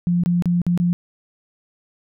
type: tone with dropouts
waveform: sine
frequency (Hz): 174.61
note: F3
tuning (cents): 0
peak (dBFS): -15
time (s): 0.07-0.93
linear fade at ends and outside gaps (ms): 0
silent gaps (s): 0.236-0.26 / 0.423-0.457 / 0.617-0.666 / 0.776-0.8
effects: none